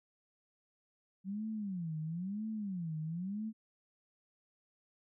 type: tone with vibrato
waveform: sine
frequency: 184.9 Hz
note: F#3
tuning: 1 cent flat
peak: -36 dBFS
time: 1.24-3.53 s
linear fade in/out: 50 ms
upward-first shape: sine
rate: 1 Hz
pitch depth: 300 cents each way
effects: none